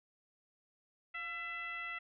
sine tone with frequency modulation, 2005 Hz, B6, 26 cents sharp, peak -39 dBFS, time 1.14-1.99 s, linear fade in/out 10 ms, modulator 651 Hz, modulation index 1.1, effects none

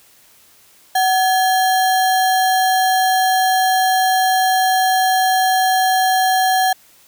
sine tone with sample-and-hold, 750 Hz, F#5, 23 cents sharp, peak -12 dBFS, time 0.95-6.73 s, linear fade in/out 5 ms, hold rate 2450 Hz, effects white hiss -50 dBFS RMS until 7.07 s

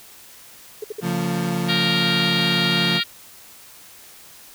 sine tone bursts, 427.1 Hz, G#4, 48 cents sharp, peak -25 dBFS, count 3, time 0.82-1.004 s, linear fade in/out 5 ms, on 22 ms, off 59 ms
35% pulse chord, Db augmented, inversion none, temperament equal with one note detuned, 138.59 / 174.61 / 224.9 Hz, Db3 / F3 / A3, 0 / 0 / +38 cents, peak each -27 / -21 / -26 dBFS, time 1.01-3.01 s, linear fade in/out 50 ms
harmonic tone, 466.2 Hz, A#4, in tune, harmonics 3 / 4 / 5 / 6 / 7 / 8 / 9 / 10, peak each -29 / -28 / -29 / -27 / -26 / -25 / -29 / -30 dBFS, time 1.68-3.04 s, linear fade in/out 20 ms
effects white hiss -45 dBFS RMS until 4.54 s

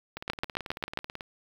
two click trains, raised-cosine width 0.3 ms, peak -12 / -21 dBFS, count 6 / 20, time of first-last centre 0.3-0.974 / 0.17-1.208 s, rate 7.42 / 18.3 Hz, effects 7-bit

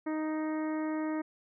harmonic tone, 311.1 Hz, D#4, in tune, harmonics 1 / 2 / 3 / 4 / 5 / 6 / 7, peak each -31 / -40 / -43 / -46 / -51 / -48 / -52 dBFS, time 0.06-1.22 s, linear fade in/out 10 ms, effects none

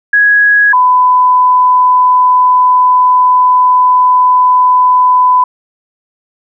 sine tone pair in turn, 1665 / 1002.1 Hz, G#6 / B5, +4 / +25 cents, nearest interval major sixth, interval 879 cents, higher first, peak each -4 dBFS, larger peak neither, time 0.13-0.73 / 0.73-5.44 s, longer second, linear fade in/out 5 ms, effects none

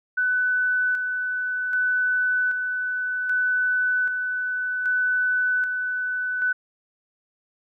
sine tone with tremolo, 1498 Hz, F#6, 21 cents sharp, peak -19 dBFS, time 0.17-6.53 s, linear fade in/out 10 ms, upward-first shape square, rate 0.64 Hz, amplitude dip 40%, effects none

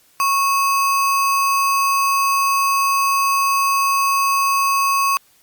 sine tone with sample-and-hold, 1102 Hz, C#6, 11 cents flat, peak -14 dBFS, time 0.2-5.17 s, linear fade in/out 0 ms, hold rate 3675 Hz, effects white hiss -55 dBFS RMS until 5.42 s + Opus 48 kbps

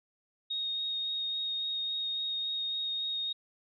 sine tone with vibrato, 3729 Hz, A#7, in tune, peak -31 dBFS, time 0.5-3.33 s, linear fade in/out 10 ms, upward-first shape sine, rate 3.6 Hz, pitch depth 9 cents each way, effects none

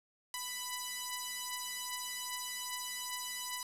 5% pulse beating tone pair, 992 / 994.5 Hz, B5 / B5, +7 / +12 cents, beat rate 2.5 Hz, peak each -28 / -31 dBFS, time 0.34-3.63 s, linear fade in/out 2 ms, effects resampled to 32000 Hz + 9-bit

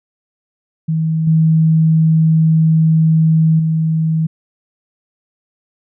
sine tone with level steps, 160 Hz, D#3, 49 cents sharp, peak -13 / -8 / -12 dBFS, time 0.88-4.27 s, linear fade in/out 10 ms, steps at 1.27 / 3.59 s, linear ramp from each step 5 ms, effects none

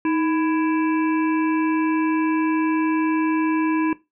harmonic tone with a mistuned harmonic, 332.2 Hz, E4, 13 cents sharp, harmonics 1 / 3 / 5 / 7 / 8, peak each -18 / -28 / -32 / -35 / -36 dBFS, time 0.05-3.93 s, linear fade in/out 2 ms, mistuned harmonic 1, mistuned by -89 cents, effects noise-tail reverb RT60 0.2 s tail -17 dB re dry

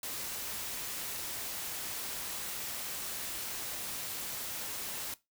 white noise, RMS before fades -39 dBFS, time 0.03-5.14 s, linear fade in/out 2 ms, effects noise-tail reverb RT60 0.2 s tail -18 dB re dry

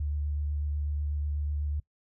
sine tone with vibrato, 73.5 Hz, D2, 2 cents sharp, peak -28 dBFS, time 0-1.8 s, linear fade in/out 5 ms, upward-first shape sine, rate 8.1 Hz, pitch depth 16 cents each way, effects noise-tail reverb RT60 0.1 s tail -22 dB re dry

